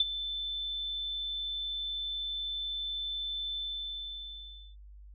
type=tone with ADSR envelope; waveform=sine; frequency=3528 Hz; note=A7; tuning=4 cents sharp; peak=-20 dBFS; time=0-4.76 s; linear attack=4 ms; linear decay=30 ms; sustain=-13 dB; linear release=1200 ms; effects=added 50 Hz sine -48 dBFS peak until 5.14 s